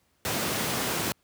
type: high-pass noise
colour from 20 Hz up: pink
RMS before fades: -29 dBFS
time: 0.25-1.12 s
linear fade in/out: 0 ms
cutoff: 130 Hz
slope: 12 dB/octave
effects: pink hiss -69 dBFS RMS until 1.23 s + high-pass 60 Hz 12 dB/octave